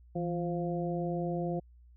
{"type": "harmonic tone with a mistuned harmonic", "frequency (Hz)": 174.61, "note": "F3", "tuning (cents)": 0, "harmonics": [1, 2, 3, 4], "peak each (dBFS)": [-33, -36, -38, -39], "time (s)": [0.15, 1.6], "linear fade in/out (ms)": 10, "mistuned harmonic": 1, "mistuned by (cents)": -75, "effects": ["added 60 Hz sine -54 dBFS peak until 1.96 s"]}